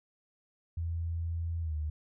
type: tone with pitch glide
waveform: sine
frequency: 83.6 to 76.22 Hz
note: E2 to D#2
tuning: +25 to -35 cents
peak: -31 dBFS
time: 0.77-1.9 s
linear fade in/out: 5 ms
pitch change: -160 cents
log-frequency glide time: 1.61-1.75 s
effects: none